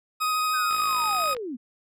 40% pulse tone with vibrato, 1254 Hz, D#6, 13 cents sharp, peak -22 dBFS, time 0.2-1.35 s, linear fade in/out 20 ms, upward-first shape triangle, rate 13 Hz, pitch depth 12 cents each way
sine linear sweep, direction down, 1570 to 220 Hz, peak -30 dBFS, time 0.53-1.57 s, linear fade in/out 20 ms
click train, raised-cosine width 0.3 ms, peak -23 dBFS, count 37, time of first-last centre 0.71-1.367 s, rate 54.8 Hz
effects none

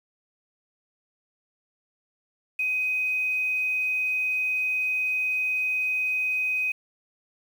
sine tone with quantisation, 2512 Hz, D#7, 16 cents sharp, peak -23 dBFS, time 2.59-6.72 s, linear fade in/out 5 ms, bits 8, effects none

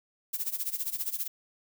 violet noise with tremolo, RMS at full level -30 dBFS, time 0.33-1.28 s, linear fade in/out 10 ms, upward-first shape sine, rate 15 Hz, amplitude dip 85%, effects none

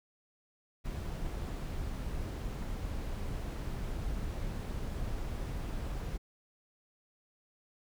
brown noise, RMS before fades -37 dBFS, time 0.84-6.18 s, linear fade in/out 20 ms, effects none

